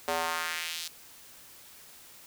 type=tone with high-pass filter sweep; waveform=square; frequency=82.41 Hz; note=E2; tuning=in tune; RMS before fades=-33 dBFS; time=0.08-0.88 s; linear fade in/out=0 ms; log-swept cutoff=560 to 4400 Hz; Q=1.5; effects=white hiss -52 dBFS RMS until 2.26 s